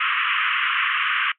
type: band-pass noise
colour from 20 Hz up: pink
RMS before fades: -22 dBFS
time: 0-1.32 s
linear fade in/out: 5 ms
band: 1100 to 3100 Hz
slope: 96 dB/octave
effects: noise-tail reverb RT60 0.1 s tail -20 dB re dry